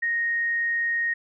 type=tone; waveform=sine; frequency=1864.7 Hz; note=A#6; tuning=in tune; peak=-22 dBFS; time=0.02-1.14 s; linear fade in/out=10 ms; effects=none